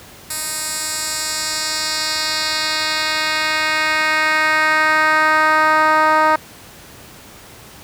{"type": "tone with band-pass filter sweep", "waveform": "10% pulse", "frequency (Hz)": 311.1, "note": "D#4", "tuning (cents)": 0, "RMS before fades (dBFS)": -17, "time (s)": [0.3, 6.36], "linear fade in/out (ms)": 5, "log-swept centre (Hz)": [10000, 1000], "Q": 1.4, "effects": ["pink hiss -40 dBFS RMS until 7.83 s", "high-pass 60 Hz 12 dB/octave"]}